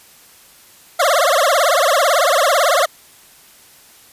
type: tone with vibrato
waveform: 25% pulse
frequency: 622.3 Hz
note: D#5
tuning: in tune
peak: -8 dBFS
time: 0.99-2.86 s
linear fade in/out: 10 ms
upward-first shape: triangle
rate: 18 Hz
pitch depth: 300 cents each way
effects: white hiss -46 dBFS RMS until 4.12 s + resampled to 32000 Hz